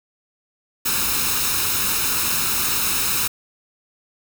white noise with comb filter, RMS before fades -21 dBFS, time 0.85-3.28 s, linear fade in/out 10 ms, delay 0.76 ms, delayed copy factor +0.6, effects none

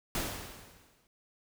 pink noise with exponential decay, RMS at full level -32 dBFS, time 0.15-1.07 s, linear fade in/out 1 ms, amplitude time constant 200 ms, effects none

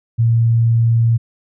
sine tone, 115.5 Hz, A#2, 16 cents flat, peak -10 dBFS, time 0.18-1.18 s, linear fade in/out 20 ms, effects none

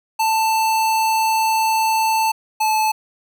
square tone pair in turn, 885 / 868.8 Hz, A5 / A5, +10 / -22 cents, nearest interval unison, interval 32 cents, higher first, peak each -16 dBFS, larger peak neither, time 0.19-2.32 / 2.6-2.92 s, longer first, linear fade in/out 10 ms, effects none

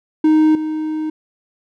triangle tone with level steps, 311 Hz, D#4, 1 cent flat, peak -7 / -17 dBFS, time 0.24-1.1 s, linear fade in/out 5 ms, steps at 0.55 s, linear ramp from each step 2 ms, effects none

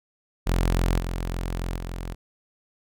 sawtooth tone with level steps, 43.61 Hz, F1, 2 cents flat, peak -16 / -23 / -27 dBFS, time 0.46-2.15 s, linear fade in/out 20 ms, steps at 0.99 / 1.76 s, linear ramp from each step 5 ms, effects none

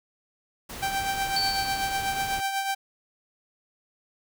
pink noise, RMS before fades -38 dBFS, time 0.69-2.41 s, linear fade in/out 10 ms
sawtooth tone with tremolo, 782 Hz, G5, 4 cents flat, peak -20 dBFS, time 0.82-2.75 s, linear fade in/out 10 ms, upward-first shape triangle, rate 8.1 Hz, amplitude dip 55%
sine tone with exponential decay, 4500 Hz, C#8, 25 cents sharp, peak -22 dBFS, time 1.36-2.38 s, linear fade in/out 5 ms, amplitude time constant 220 ms
effects none

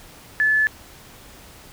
sine tone, 1731 Hz, A6, 29 cents flat, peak -15 dBFS, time 0.4-0.67 s, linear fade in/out 0 ms, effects pink hiss -45 dBFS RMS until 1.72 s

